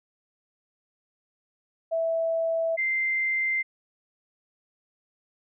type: tone pair in turn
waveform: sine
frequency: 657 / 2086 Hz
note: E5 / C7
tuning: -6 / -6 cents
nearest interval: octave + minor sixth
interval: 2000 cents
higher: second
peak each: -23 dBFS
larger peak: neither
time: 1.91-2.77 / 2.77-3.63 s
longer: neither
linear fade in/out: 20 ms
effects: none